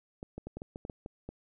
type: clicks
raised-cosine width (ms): 2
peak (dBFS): -27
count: 10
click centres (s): 0.229 / 0.38 / 0.47 / 0.57 / 0.619 / 0.759 / 0.851 / 0.898 / 1.061 / 1.29
effects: none